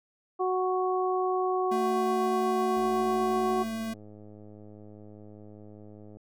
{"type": "harmonic tone", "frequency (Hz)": 370, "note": "F#4", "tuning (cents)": 0, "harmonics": [1, 2, 3], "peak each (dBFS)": [-27, -30, -32], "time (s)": [0.39, 3.64], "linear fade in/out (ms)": 20}
{"type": "tone", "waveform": "square", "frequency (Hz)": 223.6, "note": "A3", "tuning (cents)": 28, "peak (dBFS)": -32, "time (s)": [1.71, 3.94], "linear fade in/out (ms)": 10}
{"type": "click train", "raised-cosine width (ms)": 2, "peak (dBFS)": -36, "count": 358, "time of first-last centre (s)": [2.77, 6.17], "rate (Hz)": 105}
{"effects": []}